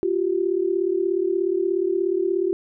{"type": "tone pair together", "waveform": "sine", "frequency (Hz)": [349.4, 386.2], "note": ["F4", "G4"], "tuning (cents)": [1, -26], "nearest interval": "major second", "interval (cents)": 173, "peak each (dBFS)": -22, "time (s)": [0.03, 2.53], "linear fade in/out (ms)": 0, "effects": []}